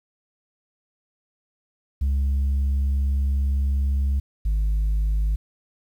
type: tone pair in turn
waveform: sine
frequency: 68.7 / 52.03 Hz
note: C#2 / G#1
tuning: -15 / +4 cents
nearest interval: perfect fourth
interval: 481 cents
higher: first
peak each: -16 dBFS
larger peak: neither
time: 2.01-4.2 / 4.45-5.36 s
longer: first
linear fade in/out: 10 ms
effects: tanh soft clip ceiling -18 dBFS + 9-bit